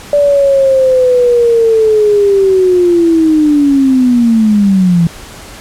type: linear sweep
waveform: sine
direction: down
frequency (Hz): 583 to 164.81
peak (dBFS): -5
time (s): 0.13-5.07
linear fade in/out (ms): 2
effects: pink hiss -31 dBFS RMS until 5.6 s + low-pass 11000 Hz 12 dB/octave